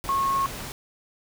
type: tone in noise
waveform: sine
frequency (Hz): 1091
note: C#6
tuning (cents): -28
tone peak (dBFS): -21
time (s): 0.09-0.46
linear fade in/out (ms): 0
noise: pink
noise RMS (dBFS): -36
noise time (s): 0.04-0.72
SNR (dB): +12
effects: none